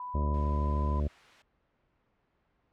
sine tone with pitch glide, 993 to 1004 Hz, B5 to B5, +9 to +28 cents, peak -36 dBFS, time 0-1 s, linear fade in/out 2 ms, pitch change +19 cents, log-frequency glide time 0.24-0.74 s
harmonic tone, 73.42 Hz, D2, in tune, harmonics 1 / 2 / 3 / 4 / 5 / 6 / 7 / 8 / 9, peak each -27 / -37 / -38 / -44 / -43 / -48 / -47 / -44 / -51 dBFS, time 0.14-1.08 s, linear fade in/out 10 ms
blue noise, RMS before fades -44 dBFS, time 0.34-1.42 s, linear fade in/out 0 ms
effects pink hiss -73 dBFS RMS until 2.72 s + low-pass 2000 Hz 12 dB/octave

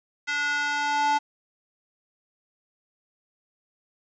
square tone with high-pass filter sweep, 290.9 Hz, D4, 16 cents flat, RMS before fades -25 dBFS, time 0.27-1.19 s, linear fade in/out 20 ms, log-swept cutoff 1700 to 810 Hz, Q 3.1, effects resampled to 16000 Hz + 9-bit

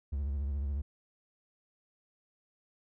triangle tone with vibrato, 70.3 Hz, C#2, 25 cents sharp, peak -29 dBFS, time 0.12-0.82 s, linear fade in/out 10 ms, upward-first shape triangle, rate 14 Hz, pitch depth 120 cents each way, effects none

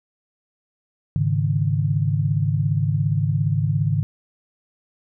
sine chord, Ab suspended fourth, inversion none, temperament just, 103.83 / 138.43 / 155.74 Hz, Ab2 / Db3 / Eb3, 0 / -2 / +2 cents, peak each -22 dBFS, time 1.16-4.03 s, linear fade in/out 0 ms, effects none

